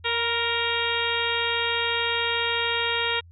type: harmonic tone with a mistuned harmonic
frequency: 466.2 Hz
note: A#4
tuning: in tune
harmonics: 1 / 2 / 3 / 4 / 5 / 6 / 7 / 8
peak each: -31 / -31 / -31 / -31 / -31 / -31 / -31 / -31 dBFS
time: 0.04-3.21 s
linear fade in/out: 20 ms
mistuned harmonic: 2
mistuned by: +28 cents
effects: added 85 Hz sine -46 dBFS peak until 3.31 s